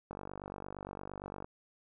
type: click train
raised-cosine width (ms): 1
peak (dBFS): -28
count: 66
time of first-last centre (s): 0.11-1.445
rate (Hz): 48.7
effects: none